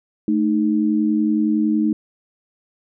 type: tone pair together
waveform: sine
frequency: 218.6 / 309.4 Hz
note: A3 / D#4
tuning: -11 / -10 cents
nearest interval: tritone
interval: 601 cents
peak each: -18 dBFS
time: 0.28-1.93 s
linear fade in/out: 2 ms
effects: none

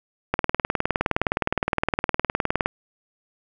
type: click train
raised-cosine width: 0.5 ms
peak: -5 dBFS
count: 46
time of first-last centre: 0.34-2.66 s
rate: 19.4 Hz
effects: none

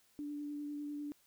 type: tone with vibrato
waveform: sine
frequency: 292.6 Hz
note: D4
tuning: 6 cents flat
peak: -39 dBFS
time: 0.19-1.12 s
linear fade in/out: 0 ms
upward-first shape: triangle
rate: 10 Hz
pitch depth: 16 cents each way
effects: white hiss -70 dBFS RMS until 1.26 s

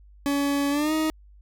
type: tone with pitch glide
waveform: 40% pulse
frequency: 282.7 to 313.7 Hz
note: C#4 to D#4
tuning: +34 to +14 cents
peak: -21 dBFS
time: 0.26-1.1 s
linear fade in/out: 0 ms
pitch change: +180 cents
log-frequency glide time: 0.7-0.93 s
effects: added 50 Hz sine -48 dBFS peak until 1.41 s

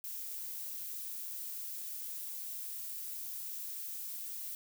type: noise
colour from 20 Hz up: violet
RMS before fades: -42 dBFS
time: 0.04-4.55 s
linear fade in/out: 0 ms
effects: none

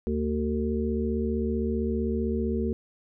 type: harmonic tone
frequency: 75.5 Hz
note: D2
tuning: 48 cents sharp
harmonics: 1 / 3 / 5 / 6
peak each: -30 / -28 / -31 / -33 dBFS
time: 0.07-2.73 s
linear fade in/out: 0 ms
effects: none

